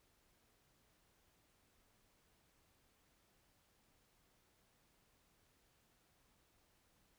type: silence
effects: pink hiss -75 dBFS RMS until 7.18 s